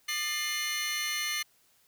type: tone cluster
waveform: 25% pulse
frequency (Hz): 1215 / 1773 / 2110 / 2968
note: D#6 / A6 / C7 / F#7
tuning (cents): -42 / +13 / +14 / +5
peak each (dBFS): -37 / -35 / -29 / -32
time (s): 0.08-1.43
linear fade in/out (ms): 10
effects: white hiss -66 dBFS RMS until 1.87 s